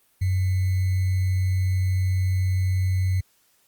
sine tone with sample-and-hold, 93.2 Hz, F#2, 13 cents sharp, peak -19 dBFS, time 0.21-3.21 s, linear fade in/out 10 ms, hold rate 2100 Hz, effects white hiss -63 dBFS RMS until 3.67 s + Opus 32 kbps

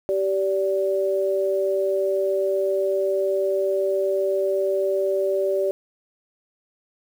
sine tone pair together, 387.6 / 579.7 Hz, G4 / D5, -20 / -23 cents, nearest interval perfect fifth, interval 697 cents, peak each -22 dBFS, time 0.09-5.71 s, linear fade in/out 0 ms, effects 8-bit

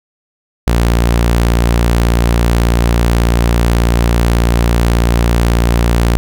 sawtooth tone, 58.27 Hz, A#1, in tune, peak -5 dBFS, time 0.67-6.17 s, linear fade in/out 0 ms, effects none

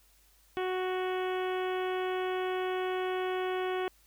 harmonic tone, 370 Hz, F#4, in tune, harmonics 1 / 2 / 3 / 4 / 5 / 6 / 7 / 8 / 9, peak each -31 / -37 / -41 / -43 / -45 / -47 / -48 / -49 / -50 dBFS, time 0.57-3.88 s, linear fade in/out 0 ms, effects added 50 Hz sine -65 dBFS peak until 4.06 s + white hiss -65 dBFS RMS until 4.06 s

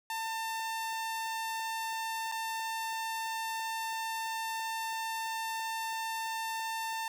sawtooth tone with dropouts, 897 Hz, A5, 33 cents sharp, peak -30 dBFS, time 0.1-7.08 s, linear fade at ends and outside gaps 2 ms, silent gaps 2.316-2.321 s, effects none

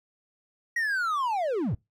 triangle linear sweep, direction down, 1916 to 73.42 Hz, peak -23 dBFS, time 0.76-1.75 s, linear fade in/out 5 ms, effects noise-tail reverb RT60 0.2 s tail -23 dB re dry

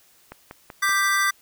click train, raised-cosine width 0.5 ms, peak -22 dBFS, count 4, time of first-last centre 0.32-0.893 s, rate 5.24 Hz
square chord, G major, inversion second, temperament equal with one note detuned, 1182.8 / 1568 / 1975.5 Hz, D6 / G6 / B6, +12 / 0 / 0 cents, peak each -24 dBFS, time 0.82-1.31 s, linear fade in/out 10 ms
effects white hiss -57 dBFS RMS until 1.41 s

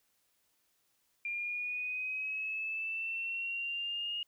sine linear sweep, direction up, 2390 to 2861 Hz, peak -34 dBFS, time 1.25-4.23 s, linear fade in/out 2 ms, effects white hiss -75 dBFS RMS until 4.27 s

